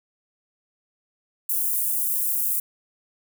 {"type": "high-pass noise", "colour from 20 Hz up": "white", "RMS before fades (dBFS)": -24, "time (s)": [1.49, 2.6], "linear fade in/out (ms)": 5, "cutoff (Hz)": 9800, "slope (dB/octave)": 24, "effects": []}